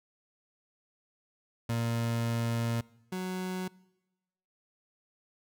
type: tone pair in turn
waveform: 30% pulse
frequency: 116.4 / 184.77 Hz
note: A#2 / F#3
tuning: -2 / -2 cents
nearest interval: minor sixth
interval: 800 cents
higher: second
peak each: -26 / -30 dBFS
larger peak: first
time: 1.69-2.81 / 3.12-3.68 s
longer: first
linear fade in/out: 5 ms
effects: noise-tail reverb RT60 1.0 s tail -23 dB re dry